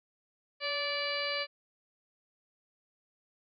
harmonic tone with a mistuned harmonic, 581 Hz, D5, 19 cents flat, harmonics 1 / 2 / 3 / 4 / 5 / 6 / 7 / 8, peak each -37 / -41 / -40 / -37 / -40 / -49 / -40 / -39 dBFS, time 0.6-1.47 s, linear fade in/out 50 ms, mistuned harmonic 1, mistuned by -33 cents, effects none

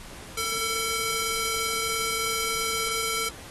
square tone with high-pass filter, 450 Hz, A4, 39 cents sharp, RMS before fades -29 dBFS, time 0.37-3.29 s, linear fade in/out 5 ms, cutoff 1300 Hz, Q 0.57, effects pink hiss -44 dBFS RMS until 3.5 s + AAC 32 kbps

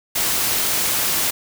white noise, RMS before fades -20 dBFS, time 0.15-1.31 s, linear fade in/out 10 ms, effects none

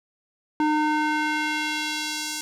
square tone with band-pass filter sweep, 304.7 Hz, D#4, 36 cents flat, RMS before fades -25 dBFS, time 0.6-2.41 s, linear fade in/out 2 ms, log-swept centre 720 to 6800 Hz, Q 1, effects none

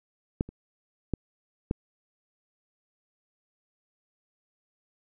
clicks, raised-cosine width 3 ms, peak -12 / -29 / -14 / -13 dBFS, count 4, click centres 0.409 / 0.49 / 1.137 / 1.711 s, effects none

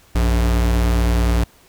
square tone pair together, 58.44 / 94.2 Hz, A#1 / F#2, +5 / +32 cents, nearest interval minor sixth, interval 827 cents, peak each -15 / -26 dBFS, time 0.15-1.44 s, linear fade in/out 5 ms, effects pink hiss -51 dBFS RMS until 1.68 s

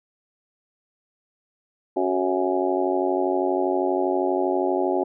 harmonic tone with a mistuned harmonic, 92.5 Hz, F#2, in tune, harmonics 3 / 4 / 5 / 6 / 7 / 8 / 9, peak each -28 / -23 / -36 / -29 / -28 / -31 / -29 dBFS, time 1.96-5.04 s, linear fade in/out 10 ms, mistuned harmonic 5, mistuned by -95 cents, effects none

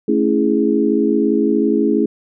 sine chord, A major seventh, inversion none, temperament equal, 220 / 277.2 / 329.6 / 415.3 Hz, A3 / C#4 / E4 / G#4, 0 / 0 / 0 / 0 cents, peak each -18 dBFS, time 0.08-2.06 s, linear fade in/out 5 ms, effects none

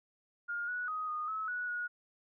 sine tone with pitch steps, 1416 / 1469 / 1254 / 1231 / 1293 / 1469 / 1450 Hz, F6 / F#6 / D#6 / D#6 / E6 / F#6 / F#6, +23 / -13 / +13 / -19 / -34 / -13 / -35 cents, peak -34 dBFS, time 0.48-1.88 s, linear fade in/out 20 ms, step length 200 ms, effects none

